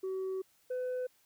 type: tone pair in turn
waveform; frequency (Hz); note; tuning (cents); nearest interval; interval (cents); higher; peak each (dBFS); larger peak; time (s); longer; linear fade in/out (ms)
sine; 378.8 / 504.2; F#4 / B4; +41 / +36; perfect fourth; 495; second; -31 / -30; second; 0.03-0.42 / 0.7-1.07; first; 10
effects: tanh soft clip ceiling -32 dBFS + white hiss -69 dBFS RMS until 1.25 s